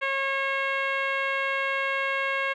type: tone with low-pass filter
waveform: 10% pulse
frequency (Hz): 544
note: C#5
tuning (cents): -33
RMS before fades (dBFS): -27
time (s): 0.01-2.54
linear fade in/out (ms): 20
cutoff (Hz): 2300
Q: 1.6
effects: none